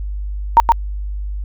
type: tone with echo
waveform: sine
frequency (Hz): 927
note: A#5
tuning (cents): -10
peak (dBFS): -3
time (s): 0.57-0.6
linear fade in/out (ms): 0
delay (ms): 120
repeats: 1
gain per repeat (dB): -3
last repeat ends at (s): 0.72
effects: added 50 Hz sine -21 dBFS peak until 1.44 s